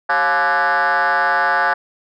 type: tone with frequency modulation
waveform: sine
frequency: 1174.7 Hz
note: D6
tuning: in tune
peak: -11 dBFS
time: 0.09-1.74 s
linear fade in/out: 10 ms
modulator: 157 Hz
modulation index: 3.4
effects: tanh soft clip ceiling -12 dBFS